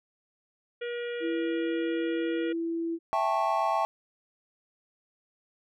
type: harmonic tone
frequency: 478.3 Hz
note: A#4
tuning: 44 cents sharp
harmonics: 1 / 3 / 4 / 5 / 6 / 7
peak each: -32 / -42 / -44 / -46 / -48 / -49 dBFS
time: 0.81-2.53 s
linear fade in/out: 10 ms
type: tone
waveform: sine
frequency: 332.7 Hz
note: E4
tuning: 16 cents sharp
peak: -28 dBFS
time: 1.2-2.99 s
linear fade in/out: 50 ms
type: chord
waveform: triangle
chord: A dominant seventh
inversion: second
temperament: just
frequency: 660 / 792 / 880 / 1100 Hz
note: E5 / G5 / A5 / C#6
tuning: +2 / +18 / 0 / -14 cents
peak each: -28 dBFS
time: 3.13-3.85 s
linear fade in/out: 0 ms
effects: none